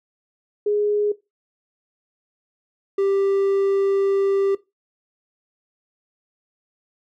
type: tone pair in turn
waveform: sine / triangle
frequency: 415.3 / 393.4 Hz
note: G#4 / G4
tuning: 0 / +6 cents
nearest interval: minor second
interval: 94 cents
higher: first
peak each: -17 / -15 dBFS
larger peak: second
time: 0.66-1.12 / 2.98-4.55 s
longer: second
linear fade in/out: 5 ms
effects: noise-tail reverb RT60 0.2 s tail -17 dB re dry